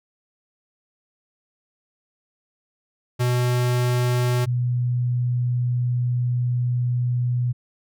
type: tone pair in turn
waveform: square / sine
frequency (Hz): 123.47 / 122.88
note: B2 / B2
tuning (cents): 0 / -8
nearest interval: unison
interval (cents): 8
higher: first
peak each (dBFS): -19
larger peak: neither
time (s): 3.19-4.46 / 4.46-7.53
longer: second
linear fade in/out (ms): 20
effects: none